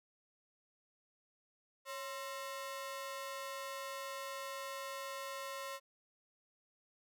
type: ring-modulated tone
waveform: sawtooth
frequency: 801 Hz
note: G5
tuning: 37 cents sharp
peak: -35 dBFS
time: 1.85-5.8 s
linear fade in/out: 50 ms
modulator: 250 Hz
effects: none